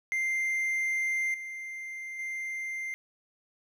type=tone with level steps; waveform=triangle; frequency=2093 Hz; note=C7; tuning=in tune; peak=-25 / -35 / -31 dBFS; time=0.12-2.94 s; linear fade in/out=0 ms; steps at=1.34 / 2.19 s; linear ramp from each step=2 ms; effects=none